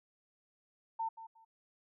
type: tone with echo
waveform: sine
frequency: 901 Hz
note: A5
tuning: 41 cents sharp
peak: -33 dBFS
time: 0.99-1.09 s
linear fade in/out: 10 ms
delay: 180 ms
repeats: 2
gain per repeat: -13 dB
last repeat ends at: 1.45 s
effects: none